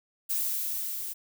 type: noise with level ramp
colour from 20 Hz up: violet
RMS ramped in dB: -28 to -36 dBFS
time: 0.29-1.14 s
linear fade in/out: 20 ms
effects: none